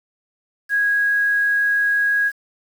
sine tone with quantisation, 1651 Hz, G#6, 11 cents flat, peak -15 dBFS, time 0.69-2.32 s, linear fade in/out 50 ms, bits 7, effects none

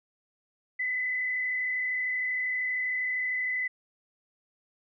sine tone with frequency modulation, 2012 Hz, B6, 32 cents sharp, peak -27 dBFS, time 0.79-3.68 s, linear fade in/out 10 ms, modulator 32.8 Hz, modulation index 0.89, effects none

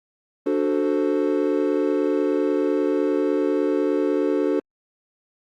triangle chord, D dominant seventh, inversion none, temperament equal, 293.7 / 370 / 440 / 523.3 Hz, D4 / F#4 / A4 / C5, 0 / 0 / 0 / 0 cents, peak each -21 / -22 / -22 / -26 dBFS, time 0.46-4.6 s, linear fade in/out 5 ms, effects Opus 32 kbps

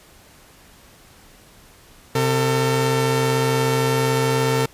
sawtooth tone pair together, 130.81 / 449.8 Hz, C3 / A4, 0 / +38 cents, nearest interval octave + major sixth, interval 2138 cents, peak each -16 dBFS, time 2.15-4.66 s, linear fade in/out 5 ms, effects pink hiss -49 dBFS RMS until 4.73 s + resampled to 32000 Hz

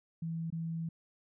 sine tone with dropouts, 164.4 Hz, E3, 4 cents flat, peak -34 dBFS, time 0.22-0.89 s, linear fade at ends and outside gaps 5 ms, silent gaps 0.503-0.524 s, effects none

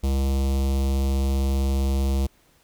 square tone with notch filter, 67.6 Hz, C#2, 43 cents flat, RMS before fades -22 dBFS, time 0.03-2.27 s, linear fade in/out 10 ms, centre 1600 Hz, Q 0.59, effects pink hiss -60 dBFS RMS until 2.63 s

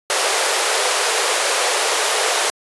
pink high-pass noise, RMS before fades -18 dBFS, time 0.1-2.5 s, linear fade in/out 0 ms, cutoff 410 Hz, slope 48 dB/octave, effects resampled to 24000 Hz

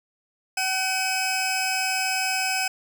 20% pulse tone pair together, 759 / 2553 Hz, F#5 / D#7, +44 / +44 cents, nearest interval octave + major sixth, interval 2100 cents, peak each -21 dBFS, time 0.57-2.68 s, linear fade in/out 5 ms, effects none

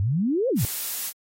sine exponential two-way sweep, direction up then down, 90.2 to 554.4 to 90.2 Hz, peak -20 dBFS, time 0-0.65 s, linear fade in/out 0 ms, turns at 0.49 s
blue noise, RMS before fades -29 dBFS, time 0.56-1.13 s, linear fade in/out 50 ms
effects AAC 48 kbps

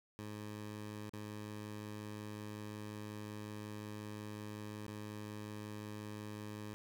15% pulse tone with dropouts, 105.5 Hz, G#2, 28 cents sharp, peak -38 dBFS, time 0.19-6.74 s, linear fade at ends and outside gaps 0 ms, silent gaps 1.095-1.135 / 4.865-4.88 s, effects none

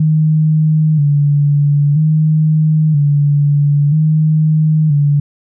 sine tone with vibrato, 150 Hz, D3, 37 cents sharp, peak -8 dBFS, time 0-5.2 s, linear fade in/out 5 ms, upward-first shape square, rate 0.51 Hz, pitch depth 63 cents each way, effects none

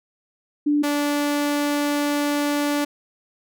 sine / sawtooth tone pair in turn, 293.7 / 290.7 Hz, D4 / D4, 0 / -18 cents, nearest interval unison, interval 18 cents, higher first, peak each -16 dBFS, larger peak neither, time 0.66-0.83 / 0.83-2.85 s, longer second, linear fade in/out 10 ms, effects none

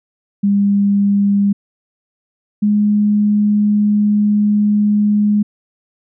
sine tone pair in turn, 201 / 208.1 Hz, G3 / G#3, +44 / +4 cents, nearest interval minor second, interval 60 cents, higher second, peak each -10 dBFS, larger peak neither, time 0.43-1.53 / 2.62-5.43 s, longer second, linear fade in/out 10 ms, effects none

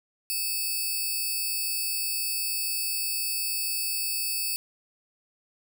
5% pulse tone pair together, 2599 / 4586 Hz, E7 / D8, -25 / -42 cents, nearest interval minor seventh, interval 983 cents, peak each -22 dBFS, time 0.3-4.56 s, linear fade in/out 0 ms, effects none

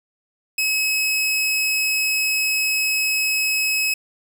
sawtooth tone, 2565 Hz, E7, 48 cents flat, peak -15 dBFS, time 0.58-3.94 s, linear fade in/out 5 ms, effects 7-bit

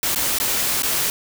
white noise with dropouts, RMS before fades -21 dBFS, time 0.03-1.1 s, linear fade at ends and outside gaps 1 ms, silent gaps 0.148-0.159 / 0.386-0.4 / 0.822-0.832 s, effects none

